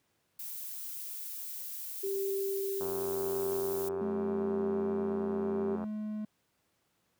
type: noise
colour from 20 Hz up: violet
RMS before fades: -41 dBFS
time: 0.39-3.89 s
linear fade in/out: 5 ms
type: tone with tremolo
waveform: sine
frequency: 391.9 Hz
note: G4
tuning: in tune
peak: -30 dBFS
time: 2.03-5.76 s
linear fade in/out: 10 ms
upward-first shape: triangle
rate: 0.85 Hz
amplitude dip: 30%
type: click train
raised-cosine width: 1 ms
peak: -27 dBFS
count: 274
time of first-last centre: 2.81-5.84 s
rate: 90.1 Hz
type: tone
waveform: triangle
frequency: 213.1 Hz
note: G#3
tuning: 45 cents sharp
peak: -32 dBFS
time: 4.01-6.25 s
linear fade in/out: 5 ms
effects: pink hiss -75 dBFS RMS until 7.19 s + high-pass 100 Hz 12 dB/octave